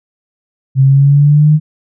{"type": "linear sweep", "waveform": "sine", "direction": "up", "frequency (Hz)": [132.4, 154.4], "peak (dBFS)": -4, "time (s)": [0.75, 1.6], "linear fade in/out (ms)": 50, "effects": []}